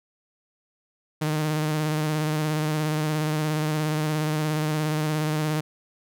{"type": "tone with vibrato", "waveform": "sawtooth", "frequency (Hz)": 153.7, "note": "D#3", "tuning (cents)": -21, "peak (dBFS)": -19, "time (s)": [1.21, 5.61], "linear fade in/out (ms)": 10, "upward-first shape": "square", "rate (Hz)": 17, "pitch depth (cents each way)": 24, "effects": []}